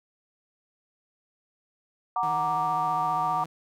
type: chord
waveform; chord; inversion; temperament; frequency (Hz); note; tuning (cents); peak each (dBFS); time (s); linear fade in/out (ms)
sine; Gb augmented; none; equal; 740 / 932.3 / 1174.7; Gb5 / Bb5 / D6; 0 / 0 / 0; -28; 2.16-3.44; 2
type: tone with vibrato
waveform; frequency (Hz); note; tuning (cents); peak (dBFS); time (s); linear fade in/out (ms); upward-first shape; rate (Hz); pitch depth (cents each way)
sawtooth; 158.6; D#3; +33; -34; 2.23-3.46; 2; triangle; 15; 75
effects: none